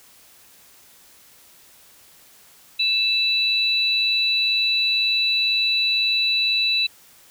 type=tone pair together; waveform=sine; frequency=2637 / 3951 Hz; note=E7 / B7; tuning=0 / 0 cents; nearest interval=perfect fifth; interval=700 cents; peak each=-22 / -19 dBFS; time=2.79-6.87 s; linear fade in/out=10 ms; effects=white hiss -51 dBFS RMS until 7.3 s